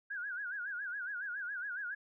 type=tone with vibrato; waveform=sine; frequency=1543 Hz; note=G6; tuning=28 cents flat; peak=-37 dBFS; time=0.1-1.95 s; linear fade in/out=10 ms; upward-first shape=sine; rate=7.2 Hz; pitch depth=150 cents each way; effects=none